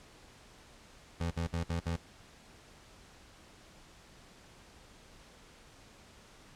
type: tone bursts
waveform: 25% pulse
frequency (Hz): 84.1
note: E2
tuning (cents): +35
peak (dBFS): -28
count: 5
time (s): 1.2-1.966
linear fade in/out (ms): 10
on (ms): 110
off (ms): 54
effects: pink hiss -57 dBFS RMS until 6.55 s + low-pass 8000 Hz 12 dB/octave